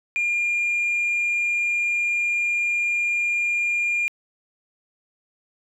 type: tone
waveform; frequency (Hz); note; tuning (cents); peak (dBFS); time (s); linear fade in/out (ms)
sine; 2408; D7; +43; -18; 0.16-4.08; 0
effects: tanh soft clip ceiling -18 dBFS + 10-bit